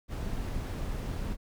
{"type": "noise with amplitude modulation", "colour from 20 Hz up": "brown", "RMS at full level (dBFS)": -32, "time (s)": [0.08, 1.37], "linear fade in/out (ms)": 50, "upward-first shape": "sine", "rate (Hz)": 222, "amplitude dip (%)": 40, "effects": []}